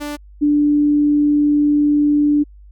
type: tone pair in turn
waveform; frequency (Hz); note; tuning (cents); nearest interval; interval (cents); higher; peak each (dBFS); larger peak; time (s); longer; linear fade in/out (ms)
sawtooth / sine; 293.7 / 293.7; D4 / D4; 0 / 0; unison; 0; neither; -20 / -11; second; 0-0.17 / 0.41-2.44; second; 20
effects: added 50 Hz sine -39 dBFS peak until 2.71 s